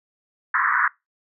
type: band-pass noise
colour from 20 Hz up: white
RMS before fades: -20 dBFS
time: 0.54-0.88 s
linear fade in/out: 5 ms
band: 1000 to 1900 Hz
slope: 96 dB/octave
effects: noise-tail reverb RT60 0.2 s tail -23 dB re dry